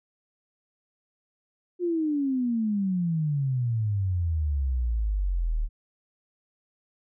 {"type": "exponential sweep", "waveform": "sine", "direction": "down", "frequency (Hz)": [361.1, 36.39], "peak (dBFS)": -23, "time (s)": [1.79, 5.69], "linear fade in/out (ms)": 50, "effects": []}